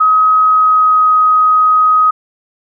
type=tone with pitch glide; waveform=sine; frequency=1268 to 1257.8 Hz; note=D#6 to D#6; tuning=+32 to +18 cents; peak=-6 dBFS; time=0-2.11 s; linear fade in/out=10 ms; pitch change=-14 cents; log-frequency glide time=0.38-1.12 s; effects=none